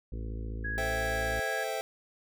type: harmonic tone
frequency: 55 Hz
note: A1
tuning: in tune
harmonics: 1 / 2 / 4 / 5 / 6 / 7 / 8 / 9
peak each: -35 / -41 / -47 / -49 / -51 / -52 / -53 / -54 dBFS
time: 0.12-1.4 s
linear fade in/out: 5 ms
type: tone with pitch glide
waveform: sine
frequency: 1662 to 1650.5 Hz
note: G#6 to G#6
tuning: +1 to -11 cents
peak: -33 dBFS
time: 0.64-1.64 s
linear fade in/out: 10 ms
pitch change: -12 cents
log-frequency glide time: 0.83-1.28 s
type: chord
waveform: square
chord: A minor seventh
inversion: none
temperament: equal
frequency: 440 / 523.3 / 659.3 / 784 Hz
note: A4 / C5 / E5 / G5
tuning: 0 / 0 / 0 / 0 cents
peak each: -39 / -38 / -37 / -38 dBFS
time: 0.78-1.81 s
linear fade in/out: 0 ms
effects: none